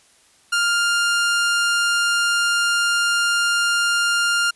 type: tone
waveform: sawtooth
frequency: 1402 Hz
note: F6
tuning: 6 cents sharp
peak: -13 dBFS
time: 0.52-4.51 s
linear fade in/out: 10 ms
effects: white hiss -55 dBFS RMS until 4.55 s + resampled to 24000 Hz